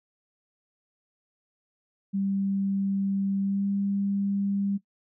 sine tone with pitch glide, 196.2 to 198.94 Hz, G3 to G3, +2 to +26 cents, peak -24 dBFS, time 2.13-4.78 s, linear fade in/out 20 ms, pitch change +24 cents, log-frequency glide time 3.42-3.66 s, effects noise-tail reverb RT60 0.1 s tail -18 dB re dry

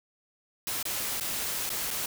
white noise with dropouts, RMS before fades -32 dBFS, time 0.67-2.06 s, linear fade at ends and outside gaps 2 ms, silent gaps 0.828-0.853 / 1.2-1.208 / 1.693-1.701 / 1.906-1.91 s, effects none

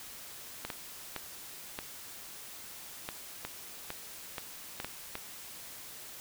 clicks, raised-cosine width 0.3 ms, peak -20 dBFS, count 11, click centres 0.65 / 0.702 / 1.163 / 1.789 / 3.089 / 3.45 / 3.904 / 4.382 / 4.801 / 4.846 / 5.154 s, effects white hiss -47 dBFS RMS until 6.2 s

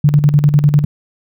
sine tone with tremolo, 146.83 Hz, D3, in tune, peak -5 dBFS, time 0.04-0.85 s, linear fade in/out 5 ms, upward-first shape square, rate 10 Hz, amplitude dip 65%, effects none

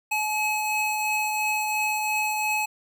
square tone pair together, 853.3 / 2557 Hz, G#5 / D#7, +47 / +47 cents, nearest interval octave + perfect fifth, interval 1900 cents, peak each -27 dBFS, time 0.11-2.66 s, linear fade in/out 10 ms, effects none

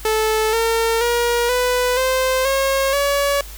sawtooth tone with pitch steps, 436.3 / 455.6 / 475.8 / 496.9 / 518.9 / 541.8 / 565.8 Hz, A4 / A#4 / A#4 / B4 / C5 / C#5 / C#5, -15 / -40 / +35 / +11 / -14 / -40 / +35 cents, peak -12 dBFS, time 0.05-3.41 s, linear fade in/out 2 ms, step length 480 ms, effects added 50 Hz sine -34 dBFS peak until 3.57 s + white hiss -39 dBFS RMS until 3.57 s

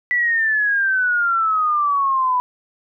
sine exponential sweep, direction down, 1975.5 to 987.8 Hz, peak -15 dBFS, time 0.11-2.4 s, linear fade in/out 0 ms, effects none

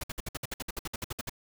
pink noise bursts, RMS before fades -35 dBFS, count 16, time 0.01-1.296 s, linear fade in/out 5 ms, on 26 ms, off 58 ms, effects none

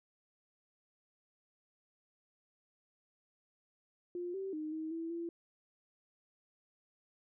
sine tone with pitch steps, 352.4 / 386 / 308.5 / 316.2 / 329.1 / 338.1 Hz, F4 / G4 / D#4 / D#4 / E4 / E4, +16 / -27 / -15 / +28 / -3 / +44 cents, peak -37 dBFS, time 4.15-5.29 s, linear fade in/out 2 ms, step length 190 ms, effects none

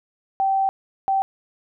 sine tone bursts at uneven times, 776 Hz, G5, 18 cents flat, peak -17 dBFS, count 2, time 0.4-0.69 / 1.08-1.22 s, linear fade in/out 0 ms, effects none

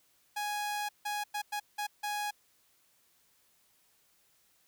sawtooth tone bursts at uneven times, 830.6 Hz, G#5, in tune, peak -29 dBFS, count 6, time 0.36-0.89 / 1.05-1.24 / 1.34-1.42 / 1.52-1.6 / 1.78-1.87 / 2.03-2.31 s, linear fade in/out 10 ms, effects white hiss -69 dBFS RMS until 4.67 s

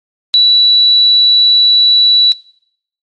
sine tone, 3939 Hz, B7, 5 cents flat, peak -4 dBFS, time 0.34-2.32 s, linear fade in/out 0 ms, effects noise-tail reverb RT60 0.7 s tail -23 dB re dry + MP3 48 kbps

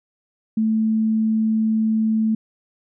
sine tone, 220 Hz, A3, in tune, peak -16 dBFS, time 0.57-2.35 s, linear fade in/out 5 ms, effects none

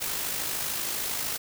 white noise with amplitude modulation, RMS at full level -29 dBFS, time 0-1.38 s, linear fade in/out 20 ms, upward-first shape sine, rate 53.1 Hz, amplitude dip 40%, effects none

